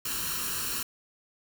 white noise with comb filter, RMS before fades -32 dBFS, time 0.05-0.83 s, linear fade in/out 5 ms, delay 0.71 ms, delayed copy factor +0.75, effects none

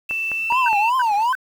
sine tone with pitch glide, 2661 to 2681 Hz, E7 to E7, +16 to +29 cents, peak -21 dBFS, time 0.09-0.9 s, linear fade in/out 10 ms, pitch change +13 cents, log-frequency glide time 0.35-0.59 s
click train, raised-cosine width 0.5 ms, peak -17 dBFS, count 4, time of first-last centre 0.11-0.73 s, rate 4.84 Hz
triangle tone with vibrato, 919 Hz, A#5, 25 cents flat, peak -14 dBFS, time 0.5-1.33 s, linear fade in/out 5 ms, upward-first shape triangle, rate 2.7 Hz, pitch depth 250 cents each way
sine tone bursts, 1535 Hz, G6, 37 cents flat, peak -20 dBFS, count 3, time 0.66-1.352 s, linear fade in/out 2 ms, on 24 ms, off 310 ms
effects 7-bit

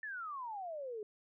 sine exponential sweep, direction down, 1800 to 409.5 Hz, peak -40 dBFS, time 0.03-1.03 s, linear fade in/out 2 ms, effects none

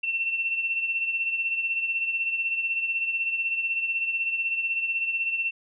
sine beating tone pair, 2700 / 2716 Hz, E7 / F7, +41 / -49 cents, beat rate 16 Hz, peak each -25 / -33 dBFS, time 0.03-5.51 s, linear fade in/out 10 ms, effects none

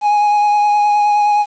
triangle tone with vibrato, 830.6 Hz, G#5, in tune, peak -8 dBFS, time 0.01-1.46 s, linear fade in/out 50 ms, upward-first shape triangle, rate 9.6 Hz, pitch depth 18 cents each way, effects resampled to 16000 Hz + 7-bit

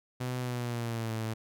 sawtooth tone with pitch glide, 125.7 to 111.34 Hz, B2 to A2, +31 to +21 cents, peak -28 dBFS, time 0.2-1.34 s, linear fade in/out 10 ms, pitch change -210 cents, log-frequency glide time 0.39-1.17 s, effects none

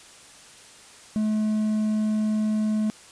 triangle tone, 214.8 Hz, A3, 41 cents flat, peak -19 dBFS, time 1.16-2.9 s, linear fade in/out 0 ms, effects white hiss -48 dBFS RMS until 3.11 s + resampled to 22050 Hz

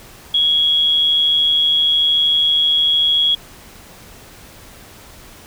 sine tone with amplitude modulation, 3327 Hz, G#7, 2 cents sharp, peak -10 dBFS, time 0.34-3.35 s, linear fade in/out 5 ms, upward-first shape sine, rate 153 Hz, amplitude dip 40%, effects pink hiss -41 dBFS RMS until 5.46 s

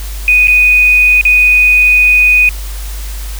sine tone with dropouts, 2485 Hz, D#7, 3 cents flat, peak -4 dBFS, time 0.28-2.49 s, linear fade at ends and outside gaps 1 ms, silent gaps 0.472-0.481 / 1.212-1.252 s, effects added 50 Hz sine -19 dBFS peak until 3.39 s + white hiss -30 dBFS RMS until 3.39 s

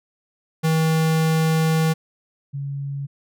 square / sine tone pair in turn, 160 / 139.88 Hz, D#3 / C#3, +49 / +16 cents, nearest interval major second, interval 233 cents, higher first, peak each -17 / -25 dBFS, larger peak first, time 0.63-1.94 / 2.53-3.07 s, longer first, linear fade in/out 20 ms, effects none

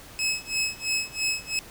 20% pulse tone with tremolo, 2579 Hz, E7, 39 cents flat, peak -18 dBFS, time 0.19-1.59 s, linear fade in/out 0 ms, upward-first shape sine, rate 3 Hz, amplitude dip 95%, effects pink hiss -46 dBFS RMS until 1.7 s

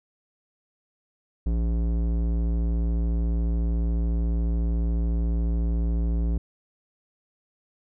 square tone with low-pass filter, 57 Hz, A#1, 38 cents flat, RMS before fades -24 dBFS, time 1.46-6.38 s, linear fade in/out 5 ms, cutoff 340 Hz, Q 0.68, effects none

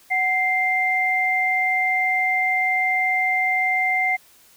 sine tone pair together, 745.6 / 2093 Hz, F#5 / C7, +13 / 0 cents, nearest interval octave + tritone, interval 1787 cents, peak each -23 / -19 dBFS, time 0.1-4.17 s, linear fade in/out 20 ms, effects white hiss -53 dBFS RMS until 4.56 s

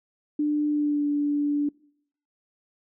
sine tone with pitch glide, 297.4 to 290.9 Hz, D4 to D4, +22 to -16 cents, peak -21 dBFS, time 0.39-1.69 s, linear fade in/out 5 ms, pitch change -38 cents, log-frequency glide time 0.69-1.06 s, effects noise-tail reverb RT60 0.7 s tail -25 dB re dry

